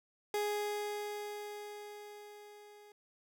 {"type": "tone with level ramp", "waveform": "30% pulse", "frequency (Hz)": 415.3, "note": "G#4", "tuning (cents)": 0, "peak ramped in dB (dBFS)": [-29, -53], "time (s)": [0.34, 2.92], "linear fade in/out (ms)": 2, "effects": []}